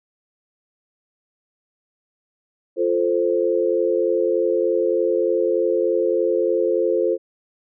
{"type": "chord", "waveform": "sine", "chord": "F major", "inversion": "none", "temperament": "equal", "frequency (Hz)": [349.2, 440, 523.3], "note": ["F4", "A4", "C5"], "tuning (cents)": [0, 0, 0], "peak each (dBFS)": -21, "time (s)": [2.76, 7.18], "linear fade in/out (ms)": 50, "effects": []}